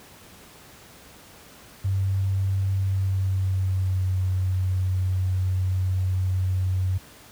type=tone with pitch glide; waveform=sine; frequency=96.6 to 93.04 Hz; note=G2 to F#2; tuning=-25 to +10 cents; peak=-20 dBFS; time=1.84-6.98 s; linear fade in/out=10 ms; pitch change=-65 cents; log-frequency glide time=2.76-4.15 s; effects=pink hiss -48 dBFS RMS until 7.31 s + high-pass 60 Hz 12 dB/octave